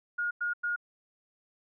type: tone bursts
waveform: sine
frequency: 1431 Hz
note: F6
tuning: 42 cents sharp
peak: -28 dBFS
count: 3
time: 0.18-0.762 s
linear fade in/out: 10 ms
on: 130 ms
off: 96 ms
effects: none